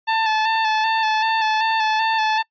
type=tone with vibrato; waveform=sawtooth; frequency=880 Hz; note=A5; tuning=in tune; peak=-13 dBFS; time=0.07-2.43 s; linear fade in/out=20 ms; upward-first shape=square; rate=2.6 Hz; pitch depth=23 cents each way; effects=noise-tail reverb RT60 0.1 s tail -25 dB re dry + resampled to 11025 Hz